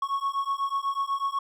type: beating tone pair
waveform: triangle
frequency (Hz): 1100 / 1108.1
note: C#6 / C#6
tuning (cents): -14 / -1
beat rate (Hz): 8.1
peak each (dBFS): -27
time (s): 0.02-1.39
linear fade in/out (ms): 5
effects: none